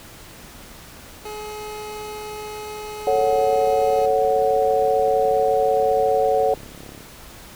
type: tone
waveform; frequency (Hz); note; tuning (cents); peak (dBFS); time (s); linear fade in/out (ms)
25% pulse; 423.8; G#4; +35; -27; 1.25-4.06; 5
type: click train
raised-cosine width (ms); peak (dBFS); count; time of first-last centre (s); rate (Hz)
2; -27; 138; 3.07-7.007; 34.8
type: chord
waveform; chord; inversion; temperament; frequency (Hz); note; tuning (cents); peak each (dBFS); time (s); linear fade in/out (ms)
sine; F# minor; first; just; 444 / 555 / 740; A4 / C#5 / F#5; +16 / +2 / 0; -20; 3.07-6.54; 2
effects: pink hiss -42 dBFS RMS until 7.55 s